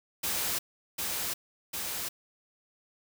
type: noise with echo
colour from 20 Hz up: white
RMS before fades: -31 dBFS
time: 0.23-0.59 s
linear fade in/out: 10 ms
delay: 750 ms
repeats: 2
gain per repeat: -2 dB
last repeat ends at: 2.09 s
effects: none

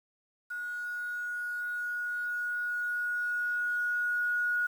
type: tone with level ramp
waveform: sine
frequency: 1451 Hz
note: F#6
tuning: 34 cents flat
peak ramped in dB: -34 to -26 dBFS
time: 0.5-4.67 s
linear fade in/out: 10 ms
effects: 9-bit

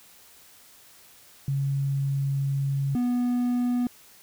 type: tone pair in turn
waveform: sine / triangle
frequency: 138.2 / 244.9 Hz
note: C#3 / B3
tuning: -5 / -14 cents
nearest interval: minor seventh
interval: 991 cents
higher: second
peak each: -23 / -20 dBFS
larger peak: second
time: 1.48-2.95 / 2.95-3.87 s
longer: first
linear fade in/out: 2 ms
effects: white hiss -53 dBFS RMS until 4.22 s

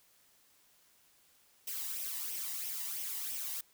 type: noise with flanger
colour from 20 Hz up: blue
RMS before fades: -39 dBFS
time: 1.67-3.61 s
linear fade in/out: 5 ms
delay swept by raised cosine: 0.34 to 1.05 ms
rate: 3 Hz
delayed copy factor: +0.55
effects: white hiss -67 dBFS RMS until 3.73 s

